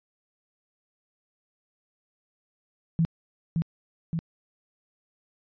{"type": "tone with echo", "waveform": "sine", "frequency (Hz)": 164.81, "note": "E3", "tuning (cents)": 0, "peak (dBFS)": -19, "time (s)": [2.99, 3.05], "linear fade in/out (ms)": 0, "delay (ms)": 570, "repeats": 2, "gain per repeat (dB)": -3, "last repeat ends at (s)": 4.19, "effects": ["resampled to 11025 Hz"]}